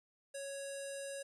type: tone with low-pass filter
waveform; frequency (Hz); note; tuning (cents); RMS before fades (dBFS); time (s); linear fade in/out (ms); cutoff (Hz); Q
square; 554.4; C#5; 0; -44; 0.34-1.23; 10; 9000; 6
effects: 13-bit